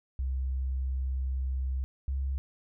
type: tone pair in turn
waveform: sine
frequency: 65.41 / 67.37 Hz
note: C2 / C#2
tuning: 0 / -49 cents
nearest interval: minor second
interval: 51 cents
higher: second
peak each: -28 dBFS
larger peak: neither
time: 0.19-1.84 / 2.08-2.38 s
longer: first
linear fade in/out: 0 ms
effects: none